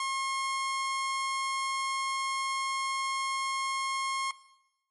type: tone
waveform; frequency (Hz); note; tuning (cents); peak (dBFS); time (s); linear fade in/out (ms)
sawtooth; 1076; C6; +48; -26; 0-4.31; 2
effects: noise-tail reverb RT60 0.9 s tail -17 dB re dry + MP3 48 kbps